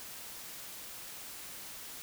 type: silence
effects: white hiss -46 dBFS RMS until 2.02 s

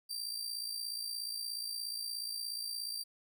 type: tone with amplitude modulation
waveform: sawtooth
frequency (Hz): 4695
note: D8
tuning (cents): -1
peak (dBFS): -32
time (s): 0.09-3.04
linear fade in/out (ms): 20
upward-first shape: sine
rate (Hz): 56.9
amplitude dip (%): 60
effects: none

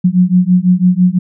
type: beating tone pair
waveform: sine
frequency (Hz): 178.2 / 184.2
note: F3 / F#3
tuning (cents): +35 / -7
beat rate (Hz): 6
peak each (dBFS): -10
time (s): 0.04-1.19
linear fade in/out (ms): 10
effects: none

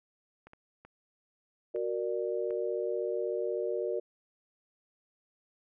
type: clicks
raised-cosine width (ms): 0.5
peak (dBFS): -36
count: 5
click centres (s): 0.47 / 0.534 / 0.85 / 1.761 / 2.507
type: chord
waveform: sine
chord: Gb augmented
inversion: none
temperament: equal with one note detuned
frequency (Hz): 370 / 466.2 / 593.5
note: Gb4 / Bb4 / D5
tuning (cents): 0 / 0 / +18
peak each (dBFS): -34 / -33 / -36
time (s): 1.74-4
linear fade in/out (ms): 10
effects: none

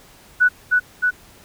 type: tone with echo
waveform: sine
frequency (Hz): 1480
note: F#6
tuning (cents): 0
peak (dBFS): -10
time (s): 0.4-0.49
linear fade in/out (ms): 20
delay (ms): 310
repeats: 2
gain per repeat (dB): -2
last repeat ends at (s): 1.11
effects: pink hiss -48 dBFS RMS until 1.44 s

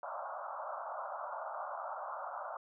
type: band-pass noise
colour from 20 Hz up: pink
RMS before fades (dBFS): -42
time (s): 0.03-2.57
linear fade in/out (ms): 2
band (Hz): 570 to 1400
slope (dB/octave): 96
effects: none

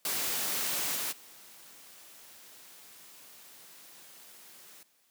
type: noise with level steps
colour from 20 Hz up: white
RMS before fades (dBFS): -32 / -34 / -53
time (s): 0.05-4.83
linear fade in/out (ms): 2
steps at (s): 0.95 / 1.11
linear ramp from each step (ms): 20
effects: white hiss -69 dBFS RMS until 5.1 s + high-pass 150 Hz 12 dB/octave

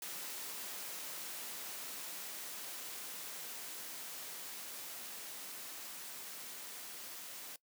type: noise with level ramp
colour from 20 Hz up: white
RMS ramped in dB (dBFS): -44 to -48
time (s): 0.02-7.56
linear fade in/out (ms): 2
effects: noise-tail reverb RT60 0.1 s tail -21 dB re dry + high-pass 200 Hz 12 dB/octave

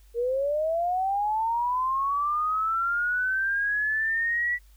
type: linear sweep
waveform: sine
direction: up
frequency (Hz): 460 to 1959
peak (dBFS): -23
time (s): 0.14-4.59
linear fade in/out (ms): 50
effects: added 50 Hz sine -51 dBFS peak until 4.76 s + white hiss -64 dBFS RMS until 4.76 s

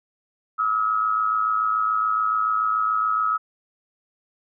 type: tone with amplitude modulation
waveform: sine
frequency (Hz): 1283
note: E6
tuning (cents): -47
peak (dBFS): -16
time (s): 0.58-3.38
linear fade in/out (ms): 20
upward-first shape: sine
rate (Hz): 107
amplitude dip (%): 65
effects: none

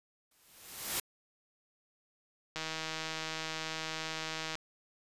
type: noise with exponential growth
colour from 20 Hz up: white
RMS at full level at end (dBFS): -31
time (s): 0.31-1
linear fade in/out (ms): 5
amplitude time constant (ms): 150
type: click train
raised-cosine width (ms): 0.2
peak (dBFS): -20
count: 318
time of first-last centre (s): 2.56-4.554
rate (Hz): 159
effects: resampled to 32000 Hz

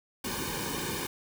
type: noise with comb filter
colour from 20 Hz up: pink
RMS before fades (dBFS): -34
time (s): 0.24-1.07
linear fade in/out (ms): 5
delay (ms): 1.5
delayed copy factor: -0.9
effects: none

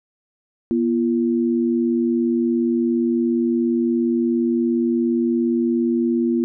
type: tone pair together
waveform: sine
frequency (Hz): 241.4 / 341.4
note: B3 / F4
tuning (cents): -39 / -39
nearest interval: tritone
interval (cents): 600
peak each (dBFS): -18 / -20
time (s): 0.71-6.44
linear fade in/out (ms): 0
effects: none

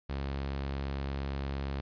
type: tone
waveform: sawtooth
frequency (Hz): 68.7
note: C#2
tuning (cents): -15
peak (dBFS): -29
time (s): 0.09-1.81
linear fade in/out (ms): 10
effects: resampled to 11025 Hz + 11-bit

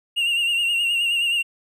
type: tone with vibrato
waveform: triangle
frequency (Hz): 2794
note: F7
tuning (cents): 0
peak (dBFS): -17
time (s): 0.16-1.43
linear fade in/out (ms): 20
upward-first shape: sine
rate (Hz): 9.5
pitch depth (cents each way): 48
effects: none

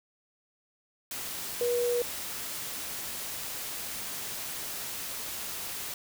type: tone in noise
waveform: sine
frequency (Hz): 482.5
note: B4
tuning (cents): -40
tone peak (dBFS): -25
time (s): 1.61-2.02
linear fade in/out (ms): 2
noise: white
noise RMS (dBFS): -37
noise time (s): 1.11-5.94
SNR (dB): +9
effects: none

